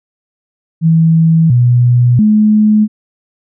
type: tone with pitch steps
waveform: sine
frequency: 162.9 / 122.3 / 213.1 Hz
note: E3 / B2 / G#3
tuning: -20 / -16 / +45 cents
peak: -5 dBFS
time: 0.81-2.88 s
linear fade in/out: 50 ms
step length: 690 ms
effects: none